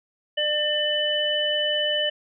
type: harmonic tone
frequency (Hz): 599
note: D5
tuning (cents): +34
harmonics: 1 / 3 / 5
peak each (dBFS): -26 / -29 / -23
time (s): 0.37-2.1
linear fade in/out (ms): 10
effects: none